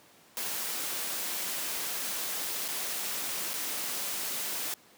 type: noise with dropouts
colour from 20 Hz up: white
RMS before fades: -34 dBFS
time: 0.37-4.74 s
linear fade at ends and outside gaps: 1 ms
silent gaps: 2.681-2.685 / 3.534-3.538 s
effects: pink hiss -58 dBFS RMS until 4.97 s + high-pass 200 Hz 12 dB/octave